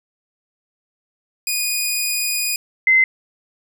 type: tone pair in turn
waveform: 10% pulse / sine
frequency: 2468 / 2063 Hz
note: D#7 / C7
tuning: -15 / -25 cents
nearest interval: minor third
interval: 310 cents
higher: first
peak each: -10 dBFS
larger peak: neither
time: 1.47-2.56 / 2.87-3.04 s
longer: first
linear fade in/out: 2 ms
effects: none